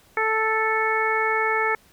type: harmonic tone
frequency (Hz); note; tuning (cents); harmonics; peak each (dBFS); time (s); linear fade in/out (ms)
440; A4; 0; 1 / 2 / 3 / 4 / 5; -26 / -26 / -26 / -26 / -26; 0.17-1.75; 2
effects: pink hiss -56 dBFS RMS until 1.92 s